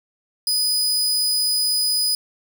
sawtooth tone, 4978 Hz, D#8, in tune, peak -15 dBFS, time 0.47-2.15 s, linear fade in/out 2 ms, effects none

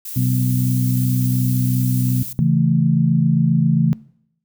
violet noise, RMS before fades -30 dBFS, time 0.05-2.33 s, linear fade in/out 5 ms
harmonic tone, 62.8 Hz, B1, 30 cents sharp, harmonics 2 / 3 / 4, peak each -16 / -24 / -23 dBFS, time 0.16-2.23 s, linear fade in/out 5 ms
sine chord, A major, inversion first, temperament just, 137.5 / 165 / 220 Hz, C#3 / E3 / A3, -14 / +2 / 0 cents, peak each -17 / -16 / -20 dBFS, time 2.39-3.93 s, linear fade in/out 0 ms
effects noise-tail reverb RT60 0.7 s tail -22 dB re dry

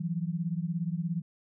sine beating tone pair, 163.7 / 180.7 Hz, E3 / F#3, -12 / -41 cents, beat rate 17 Hz, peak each -31 / -33 dBFS, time 0-1.22 s, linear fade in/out 10 ms, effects none

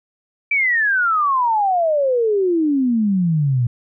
sine exponential sweep, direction down, 2349 to 116.54 Hz, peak -14 dBFS, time 0.51-3.67 s, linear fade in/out 5 ms, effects none

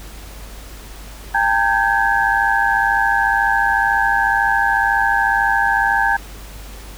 sine tone cluster, 800 / 902 / 1558 / 1672 Hz, G5 / A5 / G6 / G#6, +35 / +43 / -11 / +11 cents, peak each -19 dBFS, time 1.34-6.17 s, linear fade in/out 10 ms, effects added 50 Hz sine -34 dBFS peak until 6.97 s + pink hiss -39 dBFS RMS until 6.97 s

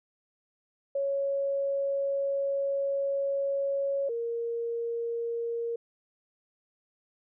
sine tone pair in turn, 554.4 / 466.2 Hz, C#5 / A#4, 0 / 0 cents, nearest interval minor third, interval 300 cents, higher first, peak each -26 / -29 dBFS, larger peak first, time 0.95-4.09 / 4.09-5.76 s, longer first, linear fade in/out 5 ms, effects none

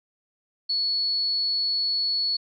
sine tone, 4400 Hz, C#8, 14 cents flat, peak -22 dBFS, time 0.69-2.37 s, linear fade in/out 10 ms, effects none

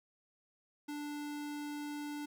square tone, 293.7 Hz, D4, in tune, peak -40 dBFS, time 0.88-2.26 s, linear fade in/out 10 ms, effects none

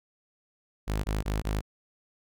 sawtooth tone bursts, 52.1 Hz, G#1, 6 cents sharp, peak -23 dBFS, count 4, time 0.87-1.613 s, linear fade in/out 20 ms, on 170 ms, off 21 ms, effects none

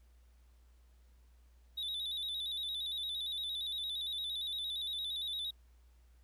triangle tone with vibrato, 3658 Hz, A#7, 33 cents flat, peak -35 dBFS, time 1.77-5.51 s, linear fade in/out 10 ms, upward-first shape square, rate 8.7 Hz, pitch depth 69 cents each way, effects added 60 Hz sine -60 dBFS peak until 6.23 s + pink hiss -75 dBFS RMS until 6.23 s

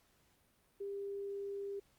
sine tone, 399.2 Hz, G4, 32 cents sharp, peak -39 dBFS, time 0.8-1.8 s, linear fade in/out 10 ms, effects pink hiss -72 dBFS RMS until 1.98 s + Opus 48 kbps

